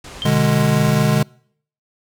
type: low-pass noise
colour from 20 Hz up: pink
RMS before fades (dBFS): -36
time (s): 0.04-1.05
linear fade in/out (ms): 5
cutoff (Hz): 9100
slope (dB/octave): 24
type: tone with exponential decay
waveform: sine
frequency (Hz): 3159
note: G7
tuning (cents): +13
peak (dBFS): -19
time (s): 0.22-0.38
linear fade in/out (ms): 0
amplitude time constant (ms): 33
type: chord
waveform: square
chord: G# diminished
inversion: first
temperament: just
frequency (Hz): 124.59 / 149.51 / 207.7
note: B2 / D3 / G#3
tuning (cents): +16 / +31 / 0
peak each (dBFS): -20 / -17 / -19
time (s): 0.25-1.23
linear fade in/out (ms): 5
effects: noise-tail reverb RT60 0.6 s tail -26 dB re dry